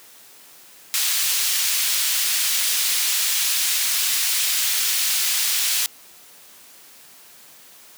pink high-pass noise, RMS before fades -21 dBFS, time 0.94-5.86 s, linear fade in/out 0 ms, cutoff 3100 Hz, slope 12 dB/octave, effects white hiss -47 dBFS RMS until 7.97 s + high-pass 150 Hz 12 dB/octave

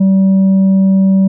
triangle tone with tanh clipping, 192.2 Hz, G3, 34 cents flat, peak -7 dBFS, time 0-1.28 s, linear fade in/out 10 ms, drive 8 dB, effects none

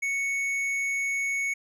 sine tone with tanh clipping, 2217 Hz, C#7, in tune, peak -27 dBFS, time 0.02-1.54 s, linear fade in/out 10 ms, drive 9 dB, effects none

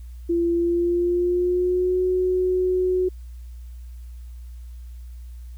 sine tone with pitch glide, 341 to 367.6 Hz, F4 to F#4, -41 to -11 cents, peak -18 dBFS, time 0.29-3.09 s, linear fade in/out 10 ms, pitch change +130 cents, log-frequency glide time 0.54-2.02 s, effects added 60 Hz sine -35 dBFS peak until 5.57 s + white hiss -61 dBFS RMS until 5.57 s

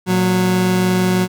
30% pulse tone pair together, 114.7 / 183.43 Hz, A#2 / F#3, -28 / -15 cents, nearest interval minor sixth, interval 813 cents, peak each -20 / -11 dBFS, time 0.06-1.28 s, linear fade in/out 50 ms, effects none

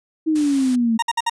sine exponential sweep, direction down, 321.9 to 220 Hz, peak -15 dBFS, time 0.26-0.98 s, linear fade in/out 20 ms
white noise, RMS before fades -34 dBFS, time 0.35-0.76 s, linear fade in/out 10 ms
40% pulse tone bursts, 932.3 Hz, A#5, in tune, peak -16 dBFS, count 4, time 0.99-1.297 s, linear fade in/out 5 ms, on 34 ms, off 57 ms
effects resampled to 22050 Hz

